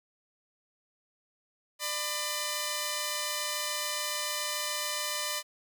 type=tone pair together; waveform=5% pulse; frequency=597 / 1004 Hz; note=D5 / B5; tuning=+28 / +28 cents; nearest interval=major sixth; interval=900 cents; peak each=-22 dBFS; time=1.79-5.43 s; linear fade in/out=50 ms; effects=none